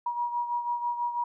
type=beating tone pair; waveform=sine; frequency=957 / 963.1 Hz; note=A#5 / B5; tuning=+45 / -44 cents; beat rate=6.1 Hz; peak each=-28 / -35 dBFS; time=0.06-1.24 s; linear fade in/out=5 ms; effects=none